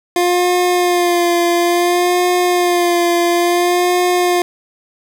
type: tone with vibrato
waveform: 25% pulse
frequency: 351.5 Hz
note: F4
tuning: 11 cents sharp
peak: -8 dBFS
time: 0.16-4.42 s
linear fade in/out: 2 ms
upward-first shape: sine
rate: 0.58 Hz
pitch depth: 32 cents each way
effects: 8-bit